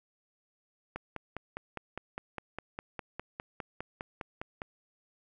click train, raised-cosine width 0.5 ms, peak -22 dBFS, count 19, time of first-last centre 0.96-4.619 s, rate 4.92 Hz, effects none

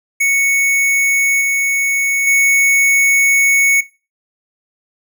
square tone with level steps, 2217 Hz, C#7, in tune, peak -12 / -14 / -10 dBFS, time 0.2-3.81 s, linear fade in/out 10 ms, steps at 1.41 / 2.27 s, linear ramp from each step 2 ms, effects noise-tail reverb RT60 0.3 s tail -18 dB re dry

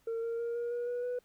sine tone with pitch steps, 456.7 / 462.5 / 468.5 / 474.4 / 480.5 / 486.7 / 492.9 Hz, A#4 / A#4 / A#4 / A#4 / B4 / B4 / B4, -36 / -14 / +9 / +30 / -48 / -25 / -3 cents, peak -30 dBFS, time 0.07-1.19 s, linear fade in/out 5 ms, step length 160 ms, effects tanh soft clip ceiling -31 dBFS + pink hiss -70 dBFS RMS until 1.24 s

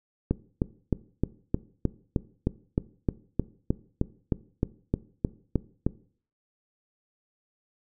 click train, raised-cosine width 3 ms, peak -10 dBFS, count 19, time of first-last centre 0.31-5.866 s, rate 3.24 Hz, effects noise-tail reverb RT60 0.5 s tail -19 dB re dry

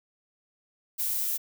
violet noise, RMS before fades -29 dBFS, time 0.98-1.38 s, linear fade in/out 20 ms, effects none

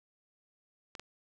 clicks, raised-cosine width 0.2 ms, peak -26 dBFS, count 2, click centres 0.952 / 0.996 s, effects none

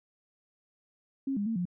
sine tone with pitch steps, 270.9 / 203.6 / 226 / 177.4 Hz, C#4 / G#3 / A3 / F3, -40 / -34 / +47 / +27 cents, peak -28 dBFS, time 1.27-1.654 s, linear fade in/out 5 ms, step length 96 ms, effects none

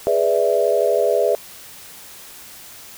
sine chord, E dominant seventh, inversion first, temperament equal, 415.3 / 493.9 / 587.3 / 659.3 Hz, G#4 / B4 / D5 / E5, 0 / 0 / 0 / 0 cents, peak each -20 dBFS, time 0.07-1.35 s, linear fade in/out 0 ms, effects white hiss -40 dBFS RMS until 2.97 s

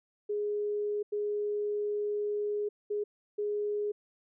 sine tone bursts at uneven times, 415.3 Hz, G#4, in tune, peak -29 dBFS, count 4, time 0.29-1.03 / 1.12-2.69 / 2.9-3.04 / 3.38-3.92 s, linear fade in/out 10 ms, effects none

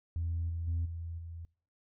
sine tone with level steps, 83.7 Hz, E2, 27 cents sharp, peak -30 / -33 / -28 / -37 / -41 dBFS, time 0.16-1.45 s, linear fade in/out 0 ms, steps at 0.49 / 0.67 / 0.85 / 1.18 s, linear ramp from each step 10 ms, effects noise-tail reverb RT60 0.5 s tail -25 dB re dry + tanh soft clip ceiling -27 dBFS

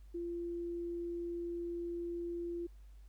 sine tone, 343.6 Hz, F4, 28 cents flat, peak -37 dBFS, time 0.14-2.67 s, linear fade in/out 10 ms, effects added 50 Hz sine -52 dBFS peak until 3.08 s + pink hiss -74 dBFS RMS until 3.08 s

